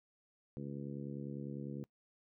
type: harmonic tone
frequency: 70 Hz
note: C#2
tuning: 18 cents sharp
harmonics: 2 / 3 / 4 / 5 / 6 / 7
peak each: -44 / -45 / -48 / -50 / -55 / -53 dBFS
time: 0.57-1.84 s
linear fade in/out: 0 ms
effects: noise-tail reverb RT60 0.1 s tail -22 dB re dry